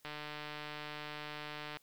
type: click train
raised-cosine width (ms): 0.3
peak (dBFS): -27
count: 259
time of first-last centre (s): 0.05-1.77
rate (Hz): 150
effects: white hiss -70 dBFS RMS until 1.82 s